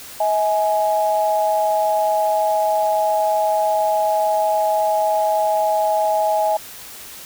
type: tone pair together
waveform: sine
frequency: 640 / 836.6 Hz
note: D#5 / G#5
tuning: +49 / +12 cents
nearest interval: perfect fourth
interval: 463 cents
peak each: -18 / -18 dBFS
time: 0.2-6.57 s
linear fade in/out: 5 ms
effects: white hiss -37 dBFS RMS until 7.25 s